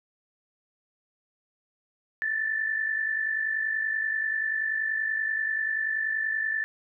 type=tone pair together; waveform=sine; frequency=1757 / 1807.4 Hz; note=A6 / A6; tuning=-3 / +46 cents; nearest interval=unison; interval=49 cents; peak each=-26 / -33 dBFS; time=2.22-6.64 s; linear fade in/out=0 ms; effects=none